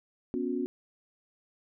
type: chord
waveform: sine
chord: B suspended second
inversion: none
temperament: equal with one note detuned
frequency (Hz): 246.9 / 277.2 / 362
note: B3 / C#4 / F#4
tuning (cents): 0 / 0 / -38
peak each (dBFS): -33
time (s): 0.34-0.66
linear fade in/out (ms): 0
effects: none